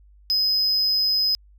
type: tone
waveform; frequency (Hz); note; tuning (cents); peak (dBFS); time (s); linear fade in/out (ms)
triangle; 5050; D#8; +25; -17; 0.3-1.35; 0
effects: added 50 Hz sine -49 dBFS peak until 1.58 s